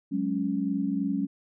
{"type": "chord", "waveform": "sine", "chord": "F# suspended second", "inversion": "none", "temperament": "just", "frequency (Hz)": [185, 208.1, 277.5], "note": ["F#3", "G#3", "C#4"], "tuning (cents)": [0, 4, 2], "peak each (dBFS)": [-31, -30, -28], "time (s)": [0.11, 1.27], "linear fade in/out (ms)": 20, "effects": []}